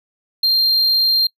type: tone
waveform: triangle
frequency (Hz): 4186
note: C8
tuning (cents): 0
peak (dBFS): -11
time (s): 0.43-1.27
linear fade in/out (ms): 5
effects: noise-tail reverb RT60 0.1 s tail -24 dB re dry